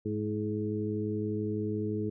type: harmonic tone with a mistuned harmonic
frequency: 105.8 Hz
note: G#2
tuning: 33 cents sharp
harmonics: 1 / 2 / 3 / 4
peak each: -35 / -35 / -35 / -35 dBFS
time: 0.05-2.1 s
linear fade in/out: 10 ms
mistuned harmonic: 3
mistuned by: +32 cents
effects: none